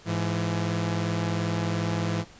sawtooth tone pair together, 105.4 / 168.06 Hz, G#2 / E3, +26 / +34 cents, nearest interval minor sixth, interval 808 cents, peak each -24 dBFS, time 0.05-2.25 s, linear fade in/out 50 ms, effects pink hiss -51 dBFS RMS until 2.39 s + resampled to 16000 Hz

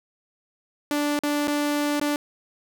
sawtooth tone with dropouts, 292.8 Hz, D4, 5 cents flat, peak -18 dBFS, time 0.91-2.16 s, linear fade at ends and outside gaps 1 ms, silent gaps 1.191-1.235 / 1.473-1.48 / 1.998-2.013 s, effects none

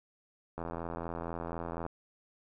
click train, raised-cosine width 1 ms, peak -24 dBFS, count 109, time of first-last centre 0.58-1.864 s, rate 84.1 Hz, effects none

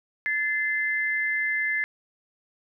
sine tone pair together, 1738 / 2069 Hz, A6 / C7, -22 / -20 cents, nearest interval minor third, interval 302 cents, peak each -26 dBFS, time 0.26-1.84 s, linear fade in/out 0 ms, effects none

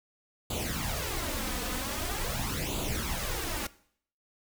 pink noise with flanger, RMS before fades -33 dBFS, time 0.5-3.67 s, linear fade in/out 5 ms, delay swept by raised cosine 0.27 to 4.07 ms, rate 0.44 Hz, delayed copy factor +0.7, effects noise-tail reverb RT60 0.6 s tail -19 dB re dry

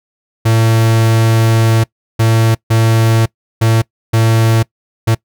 45% pulse tone bursts at uneven times, 112.7 Hz, A2, 42 cents sharp, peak -8 dBFS, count 6, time 0.45-1.84 / 2.19-2.55 / 2.7-3.26 / 3.61-3.82 / 4.13-4.63 / 5.07-5.15 s, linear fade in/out 10 ms, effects noise-tail reverb RT60 0.1 s tail -23 dB re dry

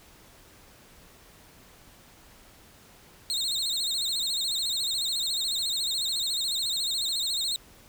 35% pulse tone with vibrato, 3951 Hz, B7, in tune, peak -25 dBFS, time 3.3-7.56 s, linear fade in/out 0 ms, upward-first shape sine, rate 14 Hz, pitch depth 150 cents each way, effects pink hiss -54 dBFS RMS until 7.88 s

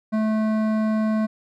sine tone with hard clipping, 217.4 Hz, A3, 21 cents flat, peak -21 dBFS, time 0.12-1.27 s, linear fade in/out 20 ms, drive 13 dB, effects none

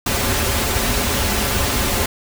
pink noise with comb filter, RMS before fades -19 dBFS, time 0.06-2.06 s, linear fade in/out 5 ms, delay 6.3 ms, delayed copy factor -0.55, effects none

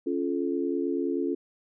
sine chord, Db augmented, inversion none, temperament just, 277.2 / 346.5 / 433.1 Hz, Db4 / F4 / A4, 0 / -14 / -27 cents, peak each -29 / -29 / -32 dBFS, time 0.06-1.35 s, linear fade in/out 10 ms, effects none

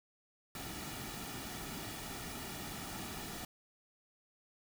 pink noise with comb filter, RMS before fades -44 dBFS, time 0.55-3.45 s, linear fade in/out 2 ms, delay 1.9 ms, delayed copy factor -0.55, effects none

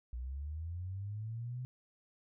sine linear sweep, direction up, 58.6 to 127.8 Hz, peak -38 dBFS, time 0.13-1.65 s, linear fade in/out 0 ms, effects none

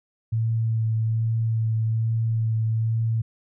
sine tone with vibrato, 112.3 Hz, A2, 36 cents sharp, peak -20 dBFS, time 0.32-3.22 s, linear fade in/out 10 ms, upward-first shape sine, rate 1.2 Hz, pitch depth 16 cents each way, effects none

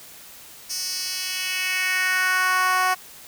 10% pulse tone with high-pass filter sweep, 370 Hz, F#4, in tune, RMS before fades -23 dBFS, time 0.69-2.95 s, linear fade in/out 20 ms, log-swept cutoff 5800 to 830 Hz, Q 2.2, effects white hiss -44 dBFS RMS until 3.27 s

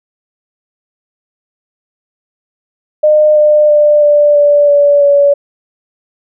sine tone with pitch steps, 608 / 601.4 / 594.8 / 588.3 / 581.9 / 575.5 / 569.3 Hz, D#5 / D5 / D5 / D5 / D5 / D5 / C#5, -40 / +41 / +22 / +3 / -16 / -35 / +46 cents, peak -4 dBFS, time 3.03-5.34 s, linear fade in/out 10 ms, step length 330 ms, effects none

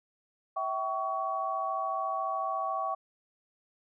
sine tone cluster, 653 / 767 / 1124 Hz, E5 / G5 / C#6, -17 / -38 / +24 cents, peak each -36 / -34 / -32 dBFS, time 0.56-2.95 s, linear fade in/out 10 ms, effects none

